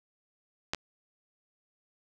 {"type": "clicks", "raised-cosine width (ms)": 0.2, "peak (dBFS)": [-12, -19], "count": 2, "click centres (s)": [0.735, 0.747], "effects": []}